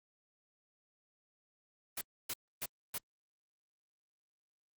white noise bursts, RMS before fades -38 dBFS, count 4, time 1.97-2.982 s, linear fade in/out 5 ms, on 43 ms, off 280 ms, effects Opus 32 kbps

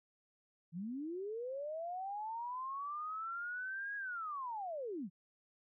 sine linear two-way sweep, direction up then down, 155.56 to 1661.2 to 155.56 Hz, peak -39 dBFS, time 0.72-5.1 s, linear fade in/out 50 ms, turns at 3.96 s, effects none

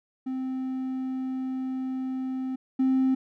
triangle tone pair in turn, 260.4 / 262.4 Hz, C4 / C4, -8 / +5 cents, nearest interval unison, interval 13 cents, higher second, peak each -26 / -17 dBFS, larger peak second, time 0.26-2.56 / 2.79-3.15 s, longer first, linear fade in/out 10 ms, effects tanh soft clip ceiling -15 dBFS

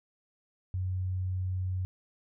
sine tone, 92.5 Hz, F#2, in tune, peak -29 dBFS, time 0.74-1.85 s, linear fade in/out 0 ms, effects none

